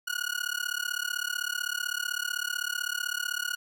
sawtooth tone with amplitude modulation, 1452 Hz, F#6, 33 cents flat, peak -22 dBFS, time 0.07-3.56 s, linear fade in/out 10 ms, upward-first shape sine, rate 35.8 Hz, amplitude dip 100%, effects none

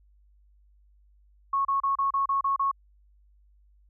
sine tone bursts, 1100 Hz, C#6, 14 cents flat, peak -22 dBFS, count 8, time 1.53-2.714 s, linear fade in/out 5 ms, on 120 ms, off 32 ms, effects added 50 Hz sine -57 dBFS peak until 3.89 s

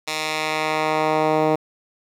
10% pulse tone with band-pass filter sweep, 155.56 Hz, D#3, in tune, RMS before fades -21 dBFS, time 0.07-1.56 s, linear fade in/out 10 ms, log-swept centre 4200 to 500 Hz, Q 0.72, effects 8-bit

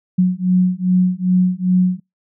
sine beating tone pair, 181.4 / 183.9 Hz, F#3 / F#3, -34 / -10 cents, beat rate 2.5 Hz, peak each -15 dBFS, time 0.18-2 s, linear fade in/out 10 ms, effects noise-tail reverb RT60 0.2 s tail -26 dB re dry

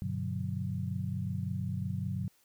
sine chord, G major seventh, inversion none, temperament equal, 98 / 123.47 / 146.83 / 185 Hz, G2 / B2 / D3 / F#3, 0 / 0 / 0 / 0 cents, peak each -36 / -38 / -39 / -37 dBFS, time 0.02-2.28 s, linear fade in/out 0 ms, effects white hiss -68 dBFS RMS until 2.44 s

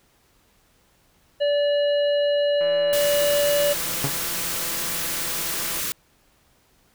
harmonic tone, 579 Hz, D5, 25 cents flat, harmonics 1 / 3 / 5 / 7, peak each -18 / -35 / -31 / -38 dBFS, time 1.4-3.74 s, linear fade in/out 20 ms
click train, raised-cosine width 0.5 ms, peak -24 dBFS, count 536, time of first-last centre 2.61-5.795 s, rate 168 Hz
white band-stop noise, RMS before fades -27 dBFS, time 2.93-5.92 s, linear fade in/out 0 ms, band 620 to 980 Hz, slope 96 dB/octave
sawtooth tone with exponential decay, 140 Hz, C#3, 18 cents sharp, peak -16 dBFS, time 4.04-4.18 s, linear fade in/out 2 ms, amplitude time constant 29 ms
effects pink hiss -61 dBFS RMS until 6.94 s

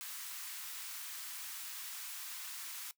white high-pass noise, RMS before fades -45 dBFS, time 0.01-2.91 s, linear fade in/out 0 ms, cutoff 1000 Hz, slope 24 dB/octave, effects noise-tail reverb RT60 0.1 s tail -19 dB re dry

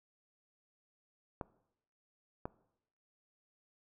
clicks, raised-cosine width 1 ms, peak -24 / -24 dBFS, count 2, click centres 1.412 / 2.455 s, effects noise-tail reverb RT60 0.8 s tail -20 dB re dry

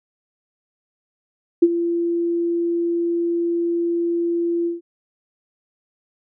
sine tone with ADSR envelope, 341.1 Hz, F4, 41 cents flat, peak -6 dBFS, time 1.62-4.81 s, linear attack 9 ms, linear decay 44 ms, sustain -12 dB, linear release 150 ms, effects none

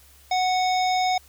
harmonic tone, 739 Hz, F#5, 2 cents flat, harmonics 1 / 3 / 5 / 7 / 9, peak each -20 / -30 / -32 / -33 / -39 dBFS, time 0.31-1.18 s, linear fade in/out 5 ms, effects added 69 Hz sine -54 dBFS peak until 1.28 s + white hiss -54 dBFS RMS until 1.28 s

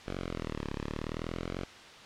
5% pulse linear two-way sweep, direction down then up, 48 to 34.65 to 45.97 Hz, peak -24 dBFS, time 0.06-1.65 s, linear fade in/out 10 ms, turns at 0.71 s, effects white hiss -49 dBFS RMS until 2.05 s + low-pass 4000 Hz 12 dB/octave

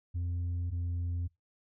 sine tone pair in turn, 87.31 / 86.86 Hz, F2 / F2, 0 / -9 cents, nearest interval unison, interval 9 cents, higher first, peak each -28 dBFS, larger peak neither, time 0.14-0.71 / 0.71-1.28 s, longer neither, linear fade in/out 20 ms, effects noise-tail reverb RT60 0.2 s tail -24 dB re dry + tanh soft clip ceiling -30 dBFS

